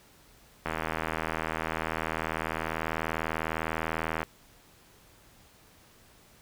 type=click train; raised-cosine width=0.5 ms; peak=-15 dBFS; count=287; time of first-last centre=0.66-4.231 s; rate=80.1 Hz; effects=pink hiss -58 dBFS RMS until 6.41 s